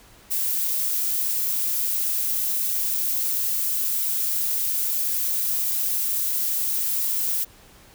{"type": "noise", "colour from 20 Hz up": "violet", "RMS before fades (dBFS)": -24, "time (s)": [0.3, 7.45], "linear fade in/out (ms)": 20, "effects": ["pink hiss -51 dBFS RMS until 7.94 s"]}